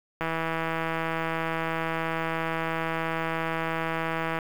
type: click train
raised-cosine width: 0.5 ms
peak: -14 dBFS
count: 682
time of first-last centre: 0.21-4.388 s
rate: 163 Hz
effects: 7-bit